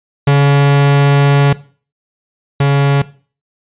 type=tone pair in turn; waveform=45% pulse; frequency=141.3 / 140.32 Hz; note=C#3 / C#3; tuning=+34 / +21 cents; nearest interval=unison; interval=13 cents; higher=first; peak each=-6 / -8 dBFS; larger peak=first; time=0.27-1.53 / 2.6-3.02 s; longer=first; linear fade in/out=5 ms; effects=noise-tail reverb RT60 0.4 s tail -18 dB re dry + resampled to 8000 Hz